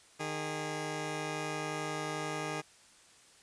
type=tone pair together; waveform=10% pulse; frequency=153.7 / 410 Hz; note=D#3 / G#4; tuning=-21 / -22 cents; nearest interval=octave + perfect fourth; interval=1699 cents; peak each=-29 / -30 dBFS; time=0.19-2.62 s; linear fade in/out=20 ms; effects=white hiss -60 dBFS RMS until 3.42 s + resampled to 22050 Hz